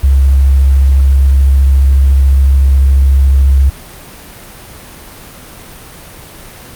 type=tone with vibrato; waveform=sine; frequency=67.8 Hz; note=C#2; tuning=38 cents flat; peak=-4 dBFS; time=0.03-3.7 s; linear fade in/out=10 ms; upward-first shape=triangle; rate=14 Hz; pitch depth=23 cents each way; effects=pink hiss -32 dBFS RMS until 6.75 s + Opus 32 kbps